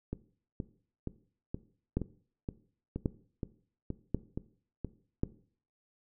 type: two click trains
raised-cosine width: 3 ms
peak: -22 / -16 dBFS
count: 11 / 4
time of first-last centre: 0.13-4.847 / 1.97-5.234 s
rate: 2.12 / 0.919 Hz
effects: noise-tail reverb RT60 0.5 s tail -17 dB re dry